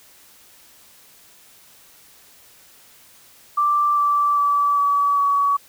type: tone with pitch steps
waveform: sine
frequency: 1174.7 / 1163.9 / 1153.2 / 1142.6 / 1132.1 Hz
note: D6 / D6 / D6 / D6 / C#6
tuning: 0 / -16 / -32 / -48 / +36 cents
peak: -15 dBFS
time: 3.57-5.57 s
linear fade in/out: 10 ms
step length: 400 ms
effects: white hiss -50 dBFS RMS until 5.68 s